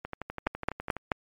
two click trains, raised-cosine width 0.5 ms, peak -10 / -20 dBFS, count 4 / 12, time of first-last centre 0.47-1.118 / 0.05-0.967 s, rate 4.63 / 12 Hz, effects MP3 64 kbps

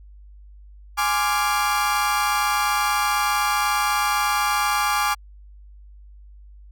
35% pulse chord, D half-diminished seventh, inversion second, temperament equal, 830.6 / 1046.5 / 1174.7 / 1396.9 Hz, Ab5 / C6 / D6 / F6, 0 / 0 / 0 / 0 cents, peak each -22 / -27 / -21 / -26 dBFS, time 0.97-5.15 s, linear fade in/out 20 ms, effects added 50 Hz sine -42 dBFS peak until 6.71 s

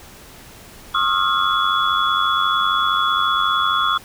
sine tone cluster, 1081 / 1216 / 1311 / 1402 / 3398 Hz, C#6 / D#6 / E6 / F6 / G#7, -44 / -40 / -10 / +6 / +39 cents, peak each -22 dBFS, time 0.94-3.98 s, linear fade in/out 10 ms, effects pink hiss -42 dBFS RMS until 4.04 s

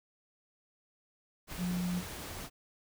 sine tone in noise, 178.7 Hz, F3, 40 cents sharp, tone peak -31 dBFS, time 1.57-2.03 s, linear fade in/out 50 ms, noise pink, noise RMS -43 dBFS, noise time 1.47-2.5 s, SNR +9 dB, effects none

